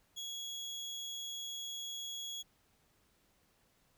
30% pulse tone, 3338 Hz, G#7, 8 cents sharp, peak -38 dBFS, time 0.16-2.43 s, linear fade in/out 20 ms, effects pink hiss -72 dBFS RMS until 3.97 s

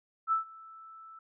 sine tone with ADSR envelope, 1318.5 Hz, E6, in tune, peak -23 dBFS, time 0.27-1.19 s, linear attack 50 ms, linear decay 120 ms, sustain -24 dB, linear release 4 ms, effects none

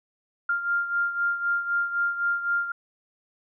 sine beating tone pair, 1396.9 / 1400.8 Hz, F6 / F6, 0 / +5 cents, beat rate 3.9 Hz, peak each -24 / -30 dBFS, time 0.49-2.72 s, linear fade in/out 5 ms, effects none

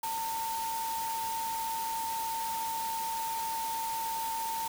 sine tone in noise, 905 Hz, A5, 48 cents sharp, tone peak -32 dBFS, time 0.03-4.68 s, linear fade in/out 5 ms, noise white, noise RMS -40 dBFS, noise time 0.03-4.68 s, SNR +5 dB, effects none

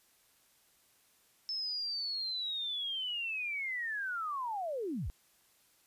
sine linear sweep, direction down, 5274 to 35.37 Hz, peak -34 dBFS, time 1.49-5.1 s, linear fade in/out 0 ms, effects white hiss -68 dBFS RMS until 5.86 s + resampled to 32000 Hz

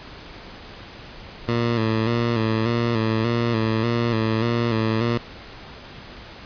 15% pulse tone with vibrato, 114.4 Hz, A#2, 32 cents flat, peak -13 dBFS, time 1.48-5.18 s, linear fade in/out 5 ms, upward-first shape square, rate 1.7 Hz, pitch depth 51 cents each way, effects pink hiss -40 dBFS RMS until 6.45 s + resampled to 11025 Hz

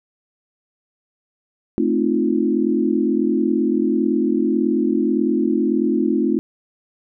sine chord, F dominant seventh, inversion first, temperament equal, 220 / 261.6 / 311.1 / 349.2 Hz, A3 / C4 / Eb4 / F4, 0 / 0 / 0 / 0 cents, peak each -21 dBFS, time 1.78-6.39 s, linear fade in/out 0 ms, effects none

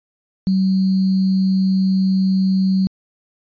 sine tone with sample-and-hold, 190 Hz, F#3, 46 cents sharp, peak -13 dBFS, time 0.47-2.87 s, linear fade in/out 0 ms, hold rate 4410 Hz, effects resampled to 11025 Hz

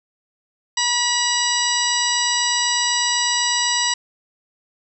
harmonic tone, 968 Hz, B5, 35 cents flat, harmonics 1 / 2 / 3 / 4 / 5 / 6 / 8, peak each -25 / -25 / -25 / -25 / -25 / -25 / -25 dBFS, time 0.77-3.94 s, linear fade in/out 5 ms, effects none

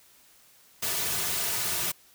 white noise with comb filter, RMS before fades -29 dBFS, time 0.82-1.92 s, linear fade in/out 10 ms, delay 3.7 ms, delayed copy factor -0.65, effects white hiss -58 dBFS RMS until 2.14 s

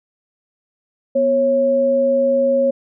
sine tone pair together, 245.4 / 547.4 Hz, B3 / C#5, -11 / -22 cents, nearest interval octave + major second, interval 1389 cents, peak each -22 / -13 dBFS, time 1.15-2.71 s, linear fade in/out 10 ms, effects none

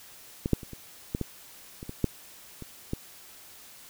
clicks, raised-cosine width 3 ms, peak -15 / -8 / -28 / -27 / -15 / -16 / -26 / -23 / -10 / -26 / -16 dBFS, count 11, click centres 0.459 / 0.533 / 0.632 / 0.733 / 1.149 / 1.213 / 1.829 / 1.894 / 2.043 / 2.623 / 2.934 s, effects white hiss -50 dBFS RMS until 3.89 s

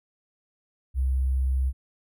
sine tone with sample-and-hold, 65.41 Hz, C2, in tune, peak -21 dBFS, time 0.94-1.73 s, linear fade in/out 50 ms, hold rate 11025 Hz, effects none

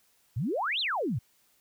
sine exponential two-way sweep, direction up then down, 98.4 to 4243 to 98.4 Hz, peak -27 dBFS, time 0.36-1.19 s, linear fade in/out 10 ms, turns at 0.8 s, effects white hiss -67 dBFS RMS until 1.6 s

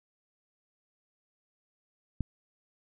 click, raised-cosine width 5 ms, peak -18 dBFS, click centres 2.207 s, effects none

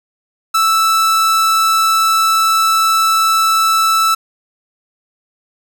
45% pulse tone, 1318.5 Hz, E6, in tune, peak -10 dBFS, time 0.54-4.15 s, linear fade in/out 10 ms, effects none

